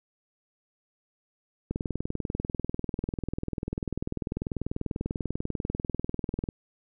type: click train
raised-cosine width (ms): 3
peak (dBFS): -17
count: 98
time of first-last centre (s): 1.71-6.488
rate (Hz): 20.3
effects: none